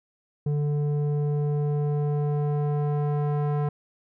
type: tone with low-pass filter sweep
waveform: square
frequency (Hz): 146.83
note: D3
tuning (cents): 0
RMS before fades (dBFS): -25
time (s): 0.46-3.69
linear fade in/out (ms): 5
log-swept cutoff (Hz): 360 to 980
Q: 1.1
effects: none